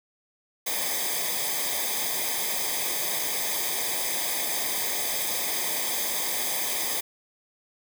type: noise with comb filter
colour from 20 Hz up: white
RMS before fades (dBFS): -28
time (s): 0.66-7.01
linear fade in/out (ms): 10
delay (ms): 0.71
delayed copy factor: -0.85
effects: none